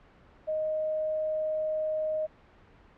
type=tone; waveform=sine; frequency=622.3 Hz; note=D#5; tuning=in tune; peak=-27 dBFS; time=0.47-2.27 s; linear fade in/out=20 ms; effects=pink hiss -57 dBFS RMS until 2.97 s + low-pass 2000 Hz 12 dB/octave